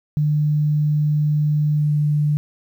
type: tone with pitch glide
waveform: sine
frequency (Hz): 150 to 148.79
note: D3 to D3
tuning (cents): +37 to +23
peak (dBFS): -15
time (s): 0.17-2.37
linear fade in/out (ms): 0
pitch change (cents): -14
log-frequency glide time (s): 1.77-1.92
effects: 9-bit